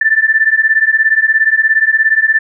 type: beating tone pair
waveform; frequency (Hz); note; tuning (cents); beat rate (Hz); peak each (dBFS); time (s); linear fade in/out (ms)
sine; 1760 / 1777; A6 / A6; 0 / +17; 17; -11; 0.01-2.39; 5
effects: none